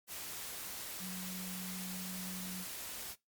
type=tone in noise; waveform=sine; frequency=184.5 Hz; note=F#3; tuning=5 cents flat; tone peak=-42 dBFS; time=0.99-2.66 s; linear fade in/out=50 ms; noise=white; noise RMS=-44 dBFS; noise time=0.07-3.16 s; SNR=-1 dB; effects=noise-tail reverb RT60 0.2 s tail -22 dB re dry + MP3 96 kbps